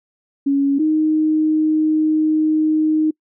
sine tone pair in turn, 278.7 / 310.8 Hz, C#4 / D#4, +9 / -2 cents, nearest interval major second, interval 189 cents, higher second, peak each -13 dBFS, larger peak neither, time 0.46-0.79 / 0.79-3.11 s, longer second, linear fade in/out 10 ms, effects noise-tail reverb RT60 0.1 s tail -26 dB re dry

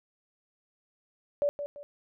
sine tone with echo, 577 Hz, D5, 31 cents flat, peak -23 dBFS, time 1.42-1.49 s, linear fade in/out 0 ms, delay 170 ms, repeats 2, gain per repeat -9 dB, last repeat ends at 1.83 s, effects none

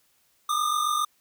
square tone pair together, 1197.2 / 1244.5 Hz, D6 / D#6, +33 / 0 cents, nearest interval minor second, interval 67 cents, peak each -25 / -29 dBFS, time 0.49-1.05 s, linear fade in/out 5 ms, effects white hiss -66 dBFS RMS until 1.2 s

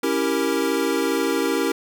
square chord, C# diminished seventh, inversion none, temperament equal, 277.2 / 329.6 / 392 / 466.2 Hz, C#4 / E4 / G4 / Bb4, 0 / 0 / 0 / 0 cents, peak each -26 dBFS, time 0.03-1.72 s, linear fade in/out 5 ms, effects none

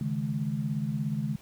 sine chord, C# suspended second, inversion none, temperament equal with one note detuned, 138.59 / 155.56 / 212.3 Hz, C#3 / D#3 / G#3, 0 / 0 / +38 cents, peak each -32 dBFS, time 0.01-1.36 s, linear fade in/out 2 ms, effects pink hiss -56 dBFS RMS until 1.41 s

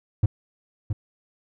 triangle tone with echo, 103.83 Hz, G#2, in tune, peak -12 dBFS, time 0.23-0.26 s, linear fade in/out 5 ms, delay 670 ms, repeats 1, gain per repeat -8 dB, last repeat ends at 0.93 s, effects none

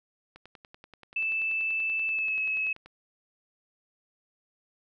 click train, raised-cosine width 0.3 ms, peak -32 dBFS, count 27, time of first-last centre 0.36-2.86 s, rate 10.4 Hz
sine tone with pitch glide, 2637 to 2578 Hz, E7 to E7, 0 to -39 cents, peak -26 dBFS, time 1.16-2.73 s, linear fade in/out 5 ms, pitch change -39 cents, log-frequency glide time 2.07-2.37 s
effects none

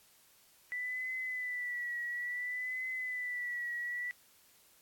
sine tone with vibrato, 1975.5 Hz, B6, in tune, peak -35 dBFS, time 0.72-4.11 s, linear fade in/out 0 ms, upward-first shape triangle, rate 0.58 Hz, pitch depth 54 cents each way, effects white hiss -64 dBFS RMS until 4.81 s + AAC 64 kbps

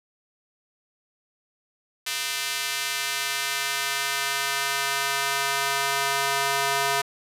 square tone with high-pass filter sweep, 138.59 Hz, C#3, in tune, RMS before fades -26 dBFS, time 2.06-7.02 s, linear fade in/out 10 ms, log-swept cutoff 2500 to 810 Hz, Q 0.85, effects resampled to 32000 Hz + 7-bit

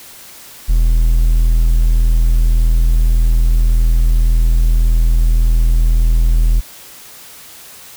triangle tone, 40.88 Hz, E1, 14 cents flat, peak -6 dBFS, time 0.68-6.61 s, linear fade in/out 20 ms, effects white hiss -37 dBFS RMS until 7.96 s

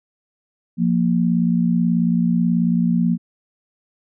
sine tone pair together, 174.61 / 233 Hz, F3 / A#3, 0 / -1 cents, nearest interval perfect fourth, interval 499 cents, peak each -17 / -18 dBFS, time 0.77-3.18 s, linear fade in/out 50 ms, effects none

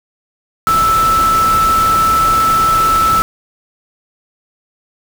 sine tone in noise, 1318.5 Hz, E6, in tune, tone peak -9 dBFS, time 0.67-3.22 s, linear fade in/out 0 ms, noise pink, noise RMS -21 dBFS, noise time 0.67-3.22 s, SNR +9 dB, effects none

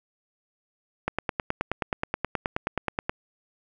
click train, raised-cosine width 0.5 ms, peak -10 dBFS, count 20, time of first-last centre 1.08-3.095 s, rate 9.43 Hz, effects none

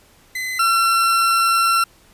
40% pulse tone pair in turn, 2031 / 1355.5 Hz, B6 / E6, +48 / +48 cents, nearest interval perfect fifth, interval 700 cents, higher first, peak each -22 / -13 dBFS, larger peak second, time 0.35-0.59 / 0.59-1.84 s, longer second, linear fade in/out 5 ms, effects pink hiss -52 dBFS RMS until 2.13 s + resampled to 32000 Hz

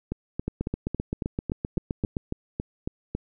two click trains, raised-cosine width 3 ms, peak -15 / -14 dBFS, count 12 / 14, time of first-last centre 0.12-3.15 / 0.48-2.168 s, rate 3.63 / 7.7 Hz, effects none

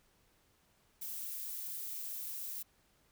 violet noise, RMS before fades -42 dBFS, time 1.01-2.63 s, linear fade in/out 10 ms, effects pink hiss -71 dBFS RMS until 3.11 s

